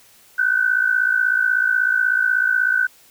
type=tone pair together; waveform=sine; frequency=1480 / 1536.3 Hz; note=F#6 / G6; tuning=0 / -35 cents; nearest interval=minor second; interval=65 cents; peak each=-18 dBFS; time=0.38-2.87 s; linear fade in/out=10 ms; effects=white hiss -51 dBFS RMS until 3.1 s